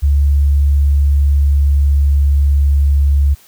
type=tone with pitch glide; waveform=sine; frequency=71.1 to 70.65 Hz; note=C#2 to C#2; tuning=+45 to +34 cents; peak=-8 dBFS; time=0.02-3.35 s; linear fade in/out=20 ms; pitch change=-11 cents; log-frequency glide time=0.38-2.72 s; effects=white hiss -46 dBFS RMS until 3.47 s